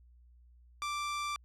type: tone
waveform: sawtooth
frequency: 1174.7 Hz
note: D6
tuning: in tune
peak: -30 dBFS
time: 0.82-1.36 s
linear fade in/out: 0 ms
effects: added 60 Hz sine -57 dBFS peak until 1.44 s + low-pass 8000 Hz 12 dB/octave